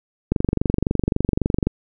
click train, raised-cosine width 3 ms, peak -5 dBFS, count 33, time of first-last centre 0.32-1.67 s, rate 23.7 Hz, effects none

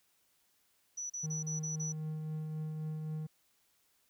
sine tone bursts, 5920 Hz, F#8, in tune, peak -37 dBFS, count 6, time 0.97-1.925 s, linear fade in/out 10 ms, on 130 ms, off 35 ms
triangle tone with tremolo, 155.56 Hz, D#3, in tune, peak -33 dBFS, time 1.23-3.27 s, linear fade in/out 10 ms, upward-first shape triangle, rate 3.8 Hz, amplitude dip 30%
effects white hiss -73 dBFS RMS until 4.09 s

